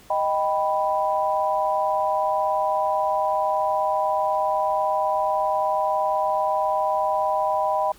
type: chord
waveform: sine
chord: Eb augmented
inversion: none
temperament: equal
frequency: 622.3 / 784 / 987.8 Hz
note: Eb5 / G5 / B5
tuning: 0 / 0 / 0 cents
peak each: -24 dBFS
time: 0.1-7.92 s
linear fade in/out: 5 ms
effects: pink hiss -51 dBFS RMS until 7.98 s

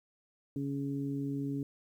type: harmonic tone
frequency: 139.5 Hz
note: C#3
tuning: 11 cents sharp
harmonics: 1 / 2 / 3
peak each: -37 / -34 / -45 dBFS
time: 0.56-1.63 s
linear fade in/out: 2 ms
effects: 11-bit

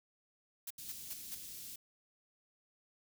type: noise bursts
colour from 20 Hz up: blue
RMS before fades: -43 dBFS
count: 4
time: 0.67-1.35 s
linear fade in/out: 5 ms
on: 35 ms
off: 180 ms
type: band-stop noise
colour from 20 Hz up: white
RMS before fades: -48 dBFS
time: 0.78-1.76 s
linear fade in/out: 5 ms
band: 250 to 3700 Hz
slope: 12 dB/octave
effects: none

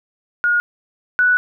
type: tone pair in turn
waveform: sine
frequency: 1436 / 1478.9 Hz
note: F6 / F#6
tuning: +48 / -1 cents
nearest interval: minor second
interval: 51 cents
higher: second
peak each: -13 / -11 dBFS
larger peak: second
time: 0.44-0.6 / 1.19-1.37 s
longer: second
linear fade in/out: 0 ms
effects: none

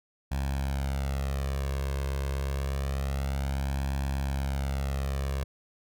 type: tone with flanger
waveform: sawtooth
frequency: 68.3 Hz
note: C#2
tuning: 25 cents flat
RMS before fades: -30 dBFS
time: 0.31-5.44 s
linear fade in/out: 10 ms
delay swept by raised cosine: 1.2 to 1.9 ms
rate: 0.27 Hz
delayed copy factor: +0.75
effects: none

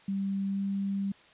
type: tone with pitch glide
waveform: sine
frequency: 196 to 197.25 Hz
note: G3 to G3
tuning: 0 to +11 cents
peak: -28 dBFS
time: 0.08-1.12 s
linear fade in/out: 5 ms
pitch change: +11 cents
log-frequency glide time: 0.48-0.6 s
effects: white hiss -57 dBFS RMS until 1.33 s + resampled to 8000 Hz

